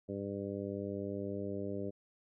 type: harmonic tone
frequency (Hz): 99.8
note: G2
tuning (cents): +32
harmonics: 1 / 2 / 3 / 4 / 5 / 6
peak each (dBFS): -45 / -42 / -43 / -42 / -44 / -46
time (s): 0.08-1.91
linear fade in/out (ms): 20
effects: none